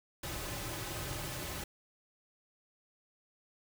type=noise with comb filter; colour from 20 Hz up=pink; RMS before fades=-40 dBFS; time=0.23-1.64 s; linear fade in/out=5 ms; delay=4.3 ms; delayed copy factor=-0.55; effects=none